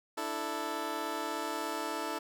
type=chord; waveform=15% pulse; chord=D suspended second; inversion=none; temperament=just; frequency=293.7 / 330.4 / 440.5 Hz; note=D4 / E4 / A4; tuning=0 / +4 / +2 cents; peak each=-34 / -32 / -33 dBFS; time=0.17-2.19 s; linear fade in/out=10 ms; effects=none